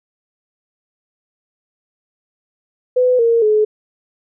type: tone with pitch steps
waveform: sine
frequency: 502 / 463 / 427 Hz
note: B4 / A#4 / G#4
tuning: +28 / -12 / +48 cents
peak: -10 dBFS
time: 2.96-3.65 s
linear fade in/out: 10 ms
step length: 230 ms
effects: none